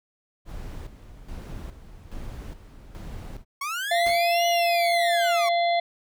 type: noise with tremolo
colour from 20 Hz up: brown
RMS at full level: -36 dBFS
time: 0.45-3.45 s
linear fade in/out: 50 ms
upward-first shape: square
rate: 1.2 Hz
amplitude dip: 65%
type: linear two-way sweep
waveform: 30% pulse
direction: up then down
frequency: 1080 to 2960 to 1080 Hz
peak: -25 dBFS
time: 3.61-5.49 s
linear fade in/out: 5 ms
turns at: 4.47 s
type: harmonic tone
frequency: 688 Hz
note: F5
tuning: 26 cents flat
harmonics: 1 / 3 / 5 / 6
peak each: -20 / -30 / -34 / -36 dBFS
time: 3.91-5.8 s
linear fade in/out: 5 ms
type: noise with exponential decay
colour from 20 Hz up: pink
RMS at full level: -34 dBFS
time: 4.06-4.28 s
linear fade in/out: 2 ms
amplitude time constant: 47 ms
effects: none